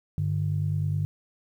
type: tone pair together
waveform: sine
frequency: 99.78 / 149.5 Hz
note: G2 / D3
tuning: +31 / +31 cents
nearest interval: perfect fifth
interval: 700 cents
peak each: -26 dBFS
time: 0.18-1.05 s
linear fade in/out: 0 ms
effects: tanh soft clip ceiling -16 dBFS + 10-bit